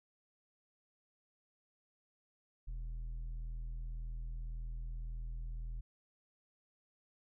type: tone with low-pass filter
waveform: square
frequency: 40.92 Hz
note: E1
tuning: 12 cents flat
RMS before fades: -42 dBFS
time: 2.67-5.81 s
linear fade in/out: 10 ms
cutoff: 83 Hz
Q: 1.8
effects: none